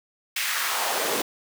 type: noise with high-pass filter sweep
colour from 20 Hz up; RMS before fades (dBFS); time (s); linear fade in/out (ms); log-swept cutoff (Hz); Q
pink; -26; 0.36-1.22; 5; 2300 to 340; 1.7
effects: none